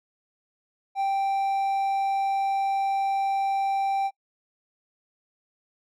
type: tone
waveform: triangle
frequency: 784 Hz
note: G5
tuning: in tune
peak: -20 dBFS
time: 0.95-4.11 s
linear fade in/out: 50 ms
effects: noise-tail reverb RT60 0.1 s tail -25 dB re dry + MP3 96 kbps